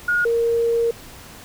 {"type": "tone pair in turn", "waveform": "sine", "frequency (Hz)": [1437, 465.1], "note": ["F6", "A#4"], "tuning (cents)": [49, -4], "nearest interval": "octave + minor sixth", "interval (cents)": 1953, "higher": "first", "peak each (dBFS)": -16, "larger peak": "neither", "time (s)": [[0.08, 0.25], [0.25, 0.91]], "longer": "second", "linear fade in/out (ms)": 5, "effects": ["pink hiss -41 dBFS RMS until 1.44 s"]}